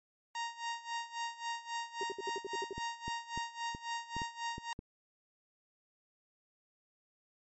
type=tone with tremolo; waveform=sawtooth; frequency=932.3 Hz; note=A#5; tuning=in tune; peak=-31 dBFS; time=0.35-4.73 s; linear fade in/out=2 ms; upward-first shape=sine; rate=3.7 Hz; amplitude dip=85%
type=tone bursts; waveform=sine; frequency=392.2 Hz; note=G4; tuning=1 cent sharp; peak=-36 dBFS; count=9; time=2.01-2.729 s; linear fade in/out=2 ms; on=23 ms; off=64 ms
type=clicks; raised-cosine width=3 ms; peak=-30 dBFS; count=8; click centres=2.78 / 3.08 / 3.376 / 3.749 / 4.166 / 4.218 / 4.581 / 4.791 s
effects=MP3 32 kbps